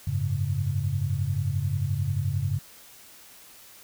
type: chord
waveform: sine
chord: F# suspended second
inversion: none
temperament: equal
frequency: 92.5 / 103.83 / 138.59 Hz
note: F#2 / G#2 / C#3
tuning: 0 / 0 / 0 cents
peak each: -29 / -28 / -28 dBFS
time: 0.07-2.59 s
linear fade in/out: 5 ms
effects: white hiss -50 dBFS RMS until 3.83 s